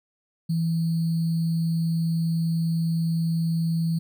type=tone with sample-and-hold; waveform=sine; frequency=164.81 Hz; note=E3; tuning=in tune; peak=-21 dBFS; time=0.49-3.99 s; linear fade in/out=10 ms; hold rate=4410 Hz; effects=none